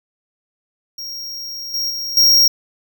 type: tone with level steps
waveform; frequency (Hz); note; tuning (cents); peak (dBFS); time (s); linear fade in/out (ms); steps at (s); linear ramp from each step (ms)
square; 5588; F8; 0; -27 / -19 / -23 / -9; 0.98-2.48; 5; 1.74 / 1.9 / 2.17; 2
effects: none